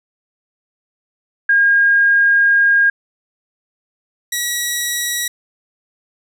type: tone pair in turn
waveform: sine / 10% pulse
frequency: 1622 / 1925.1 Hz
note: G#6 / B6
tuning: -41 / -45 cents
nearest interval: minor third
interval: 296 cents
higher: second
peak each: -9 dBFS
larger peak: neither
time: 1.49-2.9 / 4.32-5.28 s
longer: first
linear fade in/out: 5 ms
effects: none